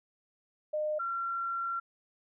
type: tone pair in turn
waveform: sine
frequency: 609 / 1367.2 Hz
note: D#5 / F6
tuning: -37 / -37 cents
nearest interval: octave + major second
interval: 1400 cents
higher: second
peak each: -29 / -31 dBFS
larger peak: first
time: 0.73-0.99 / 0.99-1.8 s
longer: second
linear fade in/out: 10 ms
effects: none